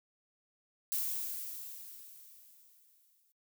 violet noise with exponential decay, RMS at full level -33 dBFS, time 0.92-3.32 s, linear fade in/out 0 ms, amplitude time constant 520 ms, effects noise-tail reverb RT60 0.1 s tail -23 dB re dry

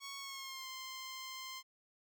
10% pulse tone with pitch glide, 1108.7 to 1047.7 Hz, C#6 to C6, 0 to +2 cents, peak -36 dBFS, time 0-1.63 s, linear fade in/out 50 ms, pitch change -98 cents, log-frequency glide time 0.19-0.67 s, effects none

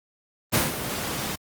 pink noise with ADSR envelope, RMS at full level -18 dBFS, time 0.52-1.36 s, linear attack 27 ms, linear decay 160 ms, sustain -11 dB, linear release 12 ms, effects high-pass 100 Hz 12 dB/octave + Opus 24 kbps

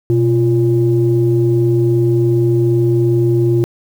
sine tone pair together, 123.11 / 346.8 Hz, B2 / F4, -5 / -12 cents, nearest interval octave + tritone, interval 1793 cents, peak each -12 dBFS, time 0.1-3.64 s, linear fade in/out 0 ms, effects tanh soft clip ceiling -3 dBFS + 7-bit

